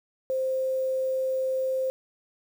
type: tone with quantisation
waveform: sine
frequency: 523.3 Hz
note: C5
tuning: in tune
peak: -24 dBFS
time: 0.3-1.9 s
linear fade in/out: 0 ms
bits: 8
effects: none